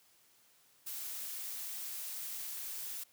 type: noise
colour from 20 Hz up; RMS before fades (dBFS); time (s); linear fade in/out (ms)
blue; -42; 0.86-3.04; 10
effects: white hiss -67 dBFS RMS until 3.12 s + high-pass 80 Hz 12 dB/octave